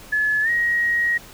sine tone with pitch glide, 1713 to 1889.7 Hz, A6 to A#6, -47 to +23 cents, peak -17 dBFS, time 0.12-1.18 s, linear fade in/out 10 ms, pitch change +170 cents, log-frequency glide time 0.42-0.5 s, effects pink hiss -43 dBFS RMS until 1.33 s

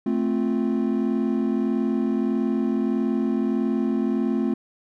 triangle chord, F major, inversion first, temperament equal, 220 / 261.6 / 349.2 Hz, A3 / C4 / F4, 0 / 0 / 0 cents, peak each -21 / -22 / -25 dBFS, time 0.06-4.54 s, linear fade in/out 5 ms, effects tanh soft clip ceiling -11 dBFS

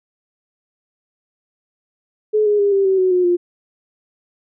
sine tone with pitch steps, 427.1 / 415.4 / 404.1 / 393 / 382.3 / 371.8 / 361.6 / 351.8 Hz, G#4 / G#4 / G#4 / G4 / G4 / F#4 / F#4 / F4, +48 / 0 / -47 / +4 / -43 / +8 / -40 / +13 cents, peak -12 dBFS, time 2.33-3.37 s, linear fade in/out 20 ms, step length 130 ms, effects none

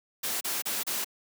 white noise bursts, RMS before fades -31 dBFS, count 4, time 0.23-1.046 s, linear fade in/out 10 ms, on 180 ms, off 32 ms, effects high-pass 200 Hz 12 dB/octave

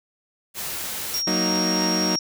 white noise, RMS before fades -30 dBFS, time 0.54-1.23 s, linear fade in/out 50 ms
sine tone, 5588 Hz, F8, in tune, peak -23 dBFS, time 1.14-2.19 s, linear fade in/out 2 ms
sawtooth chord, D# minor, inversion first, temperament equal with one note detuned, 185.96 / 233.1 / 311.1 Hz, F#3 / A#3 / D#4, +9 / 0 / 0 cents, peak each -21 / -25 / -22 dBFS, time 1.27-2.16 s, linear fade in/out 5 ms
effects none

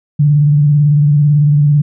sine tone with vibrato, 146.83 Hz, D3, in tune, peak -6 dBFS, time 0.19-1.82 s, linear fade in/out 10 ms, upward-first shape square, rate 18 Hz, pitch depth 42 cents each way, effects none

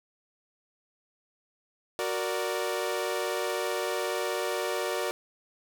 sawtooth chord, Gb augmented, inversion none, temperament equal, 370 / 466.2 / 587.3 Hz, Gb4 / Bb4 / D5, 0 / 0 / 0 cents, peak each -29 dBFS, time 1.99-5.11 s, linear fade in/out 0 ms, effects none

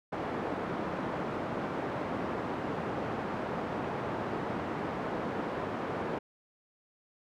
pink band-pass noise, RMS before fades -35 dBFS, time 0.12-6.19 s, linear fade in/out 10 ms, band 180 to 1200 Hz, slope 12 dB/octave, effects none

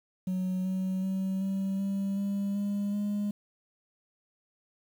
sine tone with pitch steps, 185 / 187.8 / 190.64 / 193.53 / 196.45 / 199.43 / 202.4 / 205.5 Hz, F#3 / F#3 / G3 / G3 / G3 / G3 / G#3 / G#3, 0 / +26 / -48 / -22 / +4 / +30 / -44 / -18 cents, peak -25 dBFS, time 0.27-3.31 s, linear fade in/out 5 ms, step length 380 ms, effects tanh soft clip ceiling -27 dBFS + 9-bit

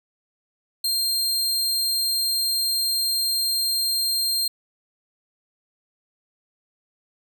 sawtooth tone, 4190 Hz, C8, 2 cents sharp, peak -18 dBFS, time 0.84-4.48 s, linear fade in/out 5 ms, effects none

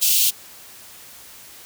white high-pass noise, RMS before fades -17 dBFS, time 0.01-0.31 s, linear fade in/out 20 ms, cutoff 2700 Hz, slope 48 dB/octave, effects white hiss -43 dBFS RMS until 1.65 s

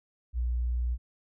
sine tone, 60.3 Hz, B1, 41 cents flat, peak -26 dBFS, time 0.33-0.98 s, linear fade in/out 50 ms, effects none

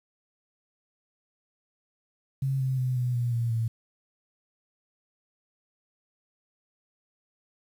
sine tone with pitch steps, 135 / 131.23 / 127.57 / 124.01 / 120.55 / 117.19 / 113.92 Hz, C#3 / C3 / C3 / B2 / B2 / A#2 / A#2, -45 / +6 / -43 / +8 / -41 / +10 / -39 cents, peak -24 dBFS, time 2.42-3.68 s, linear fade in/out 5 ms, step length 180 ms, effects 9-bit

